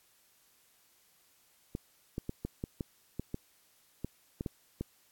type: clicks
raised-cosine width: 3 ms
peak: -22 dBFS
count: 12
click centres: 1.751 / 2.181 / 2.294 / 2.45 / 2.639 / 2.808 / 3.196 / 3.344 / 4.046 / 4.409 / 4.462 / 4.81 s
effects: white hiss -67 dBFS RMS until 5.11 s + AAC 64 kbps